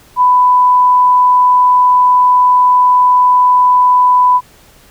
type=tone; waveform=sine; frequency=996 Hz; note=B5; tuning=14 cents sharp; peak=-5 dBFS; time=0.16-4.41 s; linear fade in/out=50 ms; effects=pink hiss -44 dBFS RMS until 4.9 s